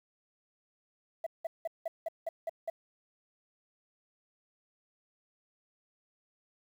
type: tone bursts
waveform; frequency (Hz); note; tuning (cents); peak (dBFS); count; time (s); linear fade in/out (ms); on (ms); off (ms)
sine; 659.3; E5; 0; -29; 8; 1.24-2.7; 5; 25; 180
effects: tanh soft clip ceiling -30 dBFS + 10-bit